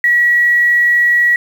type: tone with quantisation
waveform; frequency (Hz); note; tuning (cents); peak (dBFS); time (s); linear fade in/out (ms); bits
sine; 1924; B6; -46; -8; 0.04-1.36; 2; 6
effects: none

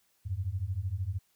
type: beating tone pair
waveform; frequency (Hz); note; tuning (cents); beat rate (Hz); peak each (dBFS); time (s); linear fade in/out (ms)
sine; 87.3 / 100.3; F2 / G2; 0 / +40; 13; -34 / -33; 0.25-1.19; 20
effects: white hiss -71 dBFS RMS until 1.35 s

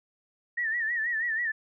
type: tone with vibrato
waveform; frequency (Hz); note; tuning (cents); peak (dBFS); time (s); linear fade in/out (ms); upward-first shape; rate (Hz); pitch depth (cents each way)
sine; 1841; A#6; -22; -26; 0.57-1.52; 10; sine; 6.2; 96
effects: none

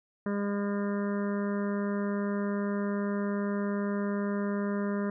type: harmonic tone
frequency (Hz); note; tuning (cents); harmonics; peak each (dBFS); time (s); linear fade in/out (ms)
202.5; G#3; -43; 1 / 2 / 3 / 5 / 6 / 7 / 8 / 9; -29 / -35 / -39 / -43 / -45 / -46 / -47 / -48; 0.26-5.1; 2
effects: none

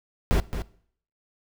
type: noise with echo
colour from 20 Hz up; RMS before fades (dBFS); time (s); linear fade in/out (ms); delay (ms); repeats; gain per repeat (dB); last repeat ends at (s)
brown; -20; 0.31-0.4; 0; 220; 1; -9; 0.62
effects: noise-tail reverb RT60 0.6 s tail -20 dB re dry

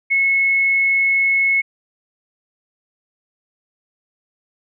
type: tone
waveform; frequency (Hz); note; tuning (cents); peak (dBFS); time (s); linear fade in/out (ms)
sine; 2188; C#7; -23; -13; 0.1-1.62; 20
effects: none

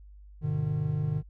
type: tone cluster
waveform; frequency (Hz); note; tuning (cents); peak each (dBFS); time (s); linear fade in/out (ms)
triangle; 102.2 / 124.5 / 151.1; G#2 / B2 / D3; -27 / +14 / +50; -32 / -31 / -26; 0.41-1.23; 50
effects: added 50 Hz sine -47 dBFS peak until 1.29 s

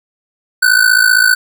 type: ring-modulated tone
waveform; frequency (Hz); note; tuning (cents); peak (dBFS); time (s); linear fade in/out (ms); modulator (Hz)
square; 1500; F#6; +23; -5; 0.62-1.35; 10; 27.7
effects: none

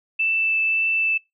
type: tone with vibrato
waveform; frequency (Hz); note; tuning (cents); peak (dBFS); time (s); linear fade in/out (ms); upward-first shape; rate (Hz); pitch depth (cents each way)
sine; 2646; E7; +6; -18; 0.19-1.18; 10; triangle; 1.8; 8
effects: noise-tail reverb RT60 0.2 s tail -24 dB re dry

